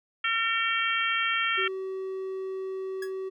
harmonic tone, 454.6 Hz, A#4, 43 cents flat, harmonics 3 / 4 / 5 / 6 / 7, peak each -29 / -30 / -31 / -32 / -32 dBFS, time 0.24-1.68 s, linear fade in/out 5 ms
triangle tone, 380.6 Hz, F#4, 49 cents sharp, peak -29 dBFS, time 1.57-3.3 s, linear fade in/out 20 ms
45% pulse tone with exponential decay, 1672 Hz, G#6, 11 cents sharp, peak -33 dBFS, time 3.02-3.13 s, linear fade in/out 5 ms, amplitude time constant 23 ms
effects none

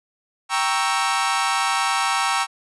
sawtooth chord, G diminished seventh, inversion none, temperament equal, 784 / 932.3 / 1108.7 / 1318.5 Hz, G5 / Bb5 / Db6 / Fb6, 0 / 0 / 0 / 0 cents, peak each -21 dBFS, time 0.49-2.47 s, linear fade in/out 50 ms, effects resampled to 24000 Hz

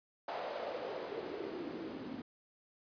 white noise with band-pass filter sweep, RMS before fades -42 dBFS, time 0.28-2.22 s, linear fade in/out 5 ms, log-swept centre 680 to 250 Hz, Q 3.6, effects resampled to 11025 Hz

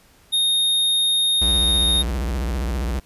square tone, 3700 Hz, A#7, 14 cents flat, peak -17 dBFS, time 0.32-2.03 s, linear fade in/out 20 ms
square tone with vibrato, 61.74 Hz, B1, in tune, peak -22 dBFS, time 1.41-3 s, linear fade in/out 10 ms, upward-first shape sine, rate 15 Hz, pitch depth 240 cents each way
effects pink hiss -54 dBFS RMS until 3.05 s + resampled to 32000 Hz

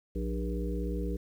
harmonic tone with a mistuned harmonic, 59.7 Hz, A#1, 42 cents sharp, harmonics 1 / 3 / 5 / 7 / 8, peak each -32 / -37 / -39 / -40 / -41 dBFS, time 0.15-1.17 s, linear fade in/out 10 ms, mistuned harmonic 7, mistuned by -71 cents, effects 10-bit

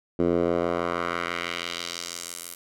10% pulse tone with band-pass filter sweep, 86.1 Hz, F2, 24 cents flat, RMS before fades -28 dBFS, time 0.19-2.55 s, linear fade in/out 5 ms, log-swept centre 340 to 12000 Hz, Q 1.3, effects none

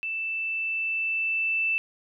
sine tone with level ramp, 2650 Hz, E7, 9 cents sharp, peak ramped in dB -28 to -22 dBFS, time 0.03-1.78 s, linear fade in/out 0 ms, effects none

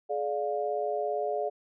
sine chord, D diminished, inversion second, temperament just, 422.9 / 587.3 / 704.8 Hz, Ab4 / D5 / F5, +31 / 0 / +16 cents, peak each -32 dBFS, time 0.09-1.5 s, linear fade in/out 20 ms, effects none

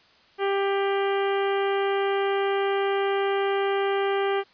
harmonic tone with a mistuned harmonic, 395 Hz, G4, 13 cents sharp, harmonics 1 / 2 / 3 / 4 / 5 / 6 / 7 / 8, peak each -23 / -29 / -33 / -35 / -37 / -39 / -40 / -41 dBFS, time 0.38-4.44 s, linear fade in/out 50 ms, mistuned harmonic 7, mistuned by +31 cents, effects white hiss -57 dBFS RMS until 4.53 s + resampled to 11025 Hz

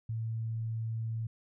sine tone, 112.7 Hz, A2, 42 cents sharp, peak -32 dBFS, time 0.09-1.27 s, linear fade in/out 5 ms, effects none

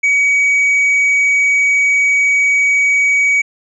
triangle tone, 2263 Hz, C#7, 35 cents sharp, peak -8 dBFS, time 0.03-3.42 s, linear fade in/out 10 ms, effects resampled to 22050 Hz

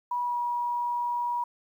sine tone with pitch glide, 973 to 962.4 Hz, B5 to B5, -26 to -45 cents, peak -26 dBFS, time 0.11-1.44 s, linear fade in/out 5 ms, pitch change -19 cents, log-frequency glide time 0.24-0.37 s, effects 10-bit

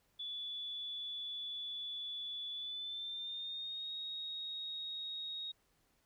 sine tone with pitch glide, 3446 to 3758 Hz, A7 to A#7, -37 to +13 cents, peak -40 dBFS, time 0.19-5.52 s, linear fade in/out 10 ms, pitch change +150 cents, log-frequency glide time 2.53-3.92 s, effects pink hiss -75 dBFS RMS until 6.05 s

